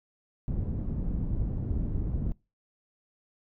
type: low-pass noise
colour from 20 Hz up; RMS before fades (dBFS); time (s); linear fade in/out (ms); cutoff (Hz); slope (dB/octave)
pink; -30; 0.48-2.32; 0; 190; 12
effects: noise-tail reverb RT60 0.3 s tail -25 dB re dry